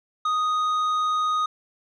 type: tone with tanh clipping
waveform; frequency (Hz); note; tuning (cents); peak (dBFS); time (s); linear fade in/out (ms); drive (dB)
triangle; 1244.5; D#6; 0; -22; 0.25-1.46; 5; 11
effects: none